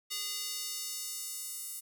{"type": "tone with high-pass filter sweep", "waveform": "square", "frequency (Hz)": 409.7, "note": "G#4", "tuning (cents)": -24, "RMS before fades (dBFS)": -39, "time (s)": [0.1, 1.81], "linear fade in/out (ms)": 20, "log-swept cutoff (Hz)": [3800, 9400], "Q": 1.2, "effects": []}